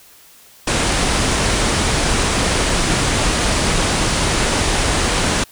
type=low-pass noise; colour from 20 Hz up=pink; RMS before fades=-17 dBFS; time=0.67-5.44 s; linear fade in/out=5 ms; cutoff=10000 Hz; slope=96 dB/octave; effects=white hiss -46 dBFS RMS until 5.51 s